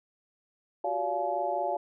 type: tone cluster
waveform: sine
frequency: 360.9 / 385.5 / 574 / 698 / 853 Hz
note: F#4 / G4 / D5 / F5 / G#5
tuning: -43 / -29 / -40 / -1 / +46 cents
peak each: -39 / -39 / -32 / -31 / -33 dBFS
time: 0.84-1.77 s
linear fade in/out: 5 ms
effects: none